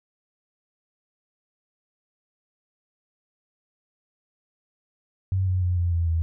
sine tone with pitch steps, 94.8 / 92.1 / 89.48 / 86.93 / 84.46 / 82.05 Hz, F#2 / F#2 / F2 / F2 / E2 / E2, +43 / -7 / +43 / -7 / +43 / -8 cents, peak -20 dBFS, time 5.32-6.22 s, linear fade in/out 0 ms, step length 150 ms, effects none

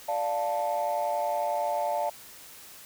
sine chord, D minor, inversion none, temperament equal, 587.3 / 698.5 / 880 Hz, D5 / F5 / A5, 0 / 0 / 0 cents, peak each -29 dBFS, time 0.08-2.1 s, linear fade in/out 10 ms, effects tanh soft clip ceiling -20 dBFS + white hiss -48 dBFS RMS until 2.85 s

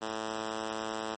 5% pulse tone with high-pass filter, 110 Hz, A2, in tune, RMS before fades -36 dBFS, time 0.01-1.16 s, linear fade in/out 20 ms, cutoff 260 Hz, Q 0.93, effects MP3 32 kbps

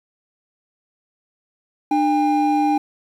triangle tone pair together, 299.9 / 805 Hz, D4 / G5, +36 / +46 cents, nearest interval octave + perfect fourth, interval 1710 cents, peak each -16 / -16 dBFS, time 1.91-2.78 s, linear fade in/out 5 ms, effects 8-bit

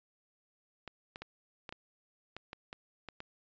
clicks, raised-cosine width 0.3 ms, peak -27 dBFS, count 10, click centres 0.877 / 1.159 / 1.22 / 1.692 / 1.725 / 2.366 / 2.531 / 2.729 / 3.087 / 3.204 s, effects resampled to 16000 Hz

